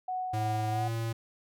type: tone with tremolo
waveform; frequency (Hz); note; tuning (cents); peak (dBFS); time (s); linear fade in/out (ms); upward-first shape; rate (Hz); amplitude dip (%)
sine; 740; F#5; 0; -30; 0.08-0.88; 5; sine; 3.1; 25
type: tone with pitch glide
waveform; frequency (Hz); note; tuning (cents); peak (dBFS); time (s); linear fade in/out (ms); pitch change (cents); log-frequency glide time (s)
square; 108.9 to 114.12; A2 to A#2; -17 to -36; -31; 0.33-1.13; 10; +81; 0.7-0.88
effects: none